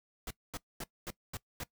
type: noise bursts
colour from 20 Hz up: pink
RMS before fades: -40 dBFS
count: 6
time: 0.27-1.636 s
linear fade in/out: 2 ms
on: 36 ms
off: 230 ms
effects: noise-tail reverb RT60 0.1 s tail -20 dB re dry